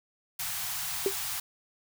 white band-stop noise, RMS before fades -34 dBFS, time 0.39-1.4 s, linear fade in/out 5 ms, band 170 to 680 Hz, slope 96 dB/octave
sine tone with exponential decay, 392 Hz, G4, in tune, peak -19 dBFS, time 1.06-1.15 s, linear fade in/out 2 ms, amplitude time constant 18 ms
effects none

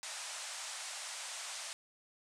white band-pass noise, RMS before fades -44 dBFS, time 0.03-1.73 s, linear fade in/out 0 ms, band 580 to 9300 Hz, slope 48 dB/octave, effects none

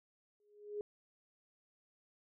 sine tone with exponential growth, 415.3 Hz, G#4, in tune, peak -35 dBFS, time 0.4-0.81 s, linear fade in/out 1 ms, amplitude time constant 88 ms, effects none

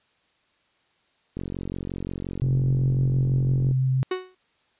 click train, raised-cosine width 3 ms, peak -19 dBFS, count 108, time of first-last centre 1.37-3.711 s, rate 45.7 Hz
sine tone with vibrato, 130.9 Hz, C3, 1 cent sharp, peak -19 dBFS, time 2.42-4.03 s, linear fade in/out 0 ms, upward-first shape triangle, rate 7.2 Hz, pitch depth 10 cents each way
45% pulse tone with exponential decay, 370 Hz, F#4, in tune, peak -21 dBFS, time 4.11-4.35 s, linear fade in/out 5 ms, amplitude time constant 51 ms
effects white hiss -66 dBFS RMS until 4.79 s + resampled to 8000 Hz

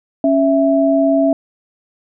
sine tone pair together, 276.7 / 659.3 Hz, C#4 / E5, -3 / 0 cents, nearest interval octave + minor third, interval 1503 cents, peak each -13 dBFS, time 0.24-1.33 s, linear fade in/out 2 ms, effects none

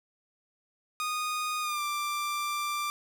sawtooth tone with pitch glide, 1235 to 1180.6 Hz, D#6 to D6, -13 to +9 cents, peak -26 dBFS, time 1-2.9 s, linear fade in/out 0 ms, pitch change -78 cents, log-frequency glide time 1.61-1.82 s, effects none

